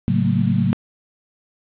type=tone cluster; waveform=sine; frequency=110.4 / 138 / 185.7 / 221.1 / 230.7 Hz; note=A2 / C#3 / F#3 / A3 / A#3; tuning=+6 / -7 / +7 / +9 / -18 cents; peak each=-22 / -21 / -19 / -23 / -26 dBFS; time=0.08-0.73 s; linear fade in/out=0 ms; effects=resampled to 8000 Hz + 7-bit